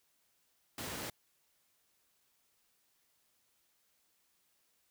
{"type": "high-pass noise", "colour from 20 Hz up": "pink", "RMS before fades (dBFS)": -42, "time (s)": [0.78, 1.1], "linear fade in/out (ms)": 2, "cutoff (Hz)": 110, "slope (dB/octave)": 12, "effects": ["white hiss -75 dBFS RMS until 4.9 s"]}